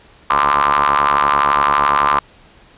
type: ring-modulated tone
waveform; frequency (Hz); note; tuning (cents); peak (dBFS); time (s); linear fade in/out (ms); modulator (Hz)
sawtooth; 71.9; D2; -36; -5; 0.3-2.19; 0; 1110
effects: pink hiss -47 dBFS RMS until 2.77 s + resampled to 8000 Hz